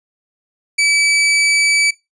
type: tone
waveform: sawtooth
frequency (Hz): 2300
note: D7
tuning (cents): -37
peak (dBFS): -8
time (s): 0.78-1.91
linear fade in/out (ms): 10
effects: noise-tail reverb RT60 0.2 s tail -19 dB re dry + resampled to 22050 Hz